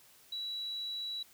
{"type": "tone", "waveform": "sine", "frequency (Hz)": 3918, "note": "B7", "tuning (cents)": -15, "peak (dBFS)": -36, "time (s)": [0.32, 1.23], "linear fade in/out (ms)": 5, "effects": ["white hiss -61 dBFS RMS until 1.33 s"]}